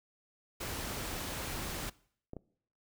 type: noise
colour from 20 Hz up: pink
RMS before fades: -39 dBFS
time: 0.6-1.9 s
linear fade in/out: 10 ms
type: clicks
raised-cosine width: 2 ms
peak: -29 dBFS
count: 2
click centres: 2.334 / 2.367 s
effects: noise-tail reverb RT60 0.6 s tail -22 dB re dry